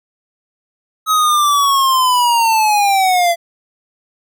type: linear sweep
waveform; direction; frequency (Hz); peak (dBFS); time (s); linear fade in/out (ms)
square; down; 1278 to 673; -11; 1.06-3.36; 50
effects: none